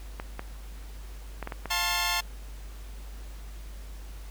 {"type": "clicks", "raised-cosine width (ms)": 0.5, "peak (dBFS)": -19, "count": 6, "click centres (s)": [0.199, 0.394, 1.427, 1.474, 1.522, 1.657]}
{"type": "chord", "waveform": "10% pulse", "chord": "F major", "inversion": "none", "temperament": "equal with one note detuned", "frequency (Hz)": [698.5, 880, 1069.1], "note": ["F5", "A5", "C6"], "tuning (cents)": [0, 0, 37], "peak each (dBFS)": [-24, -21, -21], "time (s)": [1.7, 2.21], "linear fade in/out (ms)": 10}
{"effects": ["added 50 Hz sine -39 dBFS peak until 4.3 s", "pink hiss -52 dBFS RMS until 4.3 s"]}